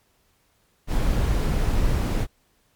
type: noise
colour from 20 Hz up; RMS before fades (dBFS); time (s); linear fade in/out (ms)
brown; -21; 0.87-2.27; 50
effects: pink hiss -65 dBFS RMS until 2.75 s + MP3 96 kbps

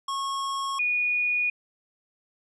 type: tone pair in turn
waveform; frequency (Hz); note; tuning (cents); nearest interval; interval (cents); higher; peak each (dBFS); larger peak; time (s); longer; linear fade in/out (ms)
square / sine; 1094 / 2456; C#6 / D#7; -23 / -23; octave + major second; 1400; second; -28 / -22; second; 0.08-0.79 / 0.79-1.5; neither; 5
effects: resampled to 22050 Hz

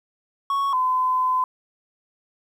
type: tone pair in turn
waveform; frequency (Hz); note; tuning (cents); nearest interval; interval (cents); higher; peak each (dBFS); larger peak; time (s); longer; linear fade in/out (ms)
triangle / sine; 1108.7 / 1019.3; C#6 / C6; 0 / -46; minor second; 146; first; -18; neither; 0.5-0.73 / 0.73-1.44; second; 2
effects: 9-bit

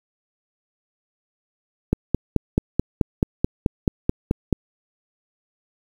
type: click train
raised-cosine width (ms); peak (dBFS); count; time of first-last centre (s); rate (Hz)
3; -4; 13; 1.93-4.527; 4.62
effects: 7-bit

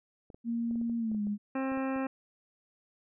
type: clicks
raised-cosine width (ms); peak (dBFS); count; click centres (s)
2; -36; 12; 0.302 / 0.345 / 0.711 / 0.757 / 0.814 / 0.897 / 1.116 / 1.147 / 1.27 / 1.719 / 1.774 / 1.962
type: tone with pitch glide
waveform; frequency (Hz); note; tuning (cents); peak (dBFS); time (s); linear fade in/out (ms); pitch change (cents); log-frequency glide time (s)
sine; 233.1 to 206.5; A#3 to G#3; 0 to -10; -29; 0.44-1.38; 50; -210; 0.98-1.22
type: harmonic tone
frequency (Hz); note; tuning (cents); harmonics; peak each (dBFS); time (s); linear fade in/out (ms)
265.9; C4; +28; 1 / 2 / 3 / 4 / 5 / 6 / 7 / 9 / 10; -31 / -37 / -41 / -43 / -45 / -47 / -48 / -50 / -51; 1.55-2.07; 5
effects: none

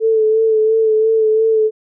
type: tone with vibrato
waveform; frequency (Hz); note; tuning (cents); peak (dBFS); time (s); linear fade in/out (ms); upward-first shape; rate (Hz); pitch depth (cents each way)
sine; 440; A4; 0; -10; 0-1.71; 50; sine; 2.9; 28
effects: none

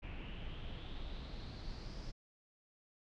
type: noise with low-pass filter sweep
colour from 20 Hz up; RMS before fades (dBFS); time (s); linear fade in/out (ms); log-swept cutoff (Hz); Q
brown; -45; 0.02-2.12; 20; 2600 to 5200; 5.5
effects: none

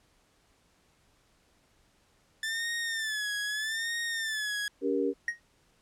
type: tone with vibrato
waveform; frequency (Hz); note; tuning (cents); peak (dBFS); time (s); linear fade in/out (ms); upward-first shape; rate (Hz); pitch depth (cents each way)
sawtooth; 1760; A6; 0; -27; 2.43-4.68; 2; sine; 0.8; 97
type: chord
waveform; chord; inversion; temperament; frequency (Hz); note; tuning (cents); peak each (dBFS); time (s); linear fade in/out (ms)
sine; G diminished; second; just; 282.2 / 392 / 470.4; Db4 / G4 / Bb4; +31 / 0 / +16; -30; 4.81-5.14; 50
type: tone with exponential decay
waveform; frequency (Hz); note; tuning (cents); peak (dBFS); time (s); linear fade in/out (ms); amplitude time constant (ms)
triangle; 1876; A#6; +11; -22; 5.28-5.4; 2; 24
effects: pink hiss -67 dBFS RMS until 5.81 s + low-pass 10000 Hz 12 dB/octave

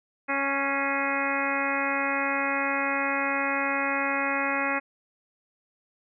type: harmonic tone with a mistuned harmonic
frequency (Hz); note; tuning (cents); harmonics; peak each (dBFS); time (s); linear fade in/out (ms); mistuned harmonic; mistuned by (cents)
277.1; C#4; -1; 1 / 2 / 3 / 4 / 5 / 6 / 7 / 8 / 9; -33 / -33 / -33 / -33 / -33 / -33 / -33 / -33 / -33; 0.28-4.8; 20; 8; -51
effects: none

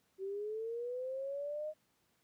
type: linear sweep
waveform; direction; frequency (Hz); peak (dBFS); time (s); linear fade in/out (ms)
sine; up; 378.2 to 622.3; -37; 0.18-1.74; 50
effects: pink hiss -75 dBFS RMS until 2.23 s + high-pass 100 Hz 12 dB/octave

